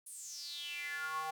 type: tone with high-pass filter sweep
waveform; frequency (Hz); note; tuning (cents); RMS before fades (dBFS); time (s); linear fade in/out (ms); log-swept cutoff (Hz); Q
square; 157.6; D#3; +23; -42; 0.06-1.31; 10; 10000 to 830; 7.1
effects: none